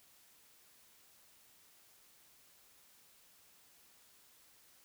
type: silence
effects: white hiss -65 dBFS RMS until 4.84 s